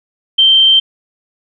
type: tone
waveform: sine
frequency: 3132 Hz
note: G7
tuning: 2 cents flat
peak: -5 dBFS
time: 0.38-0.8 s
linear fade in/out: 10 ms
effects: none